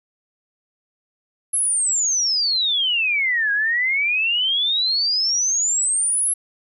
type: exponential two-way sweep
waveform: sine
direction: down then up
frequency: 11175 to 1626 to 11175 Hz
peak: -17 dBFS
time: 1.53-6.34 s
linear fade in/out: 10 ms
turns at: 3.52 s
effects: none